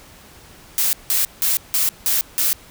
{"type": "noise bursts", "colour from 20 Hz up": "blue", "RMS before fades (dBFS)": -18, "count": 6, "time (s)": [0.78, 2.53], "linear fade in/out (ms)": 0, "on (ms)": 150, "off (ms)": 170, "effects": ["pink hiss -45 dBFS RMS until 2.7 s"]}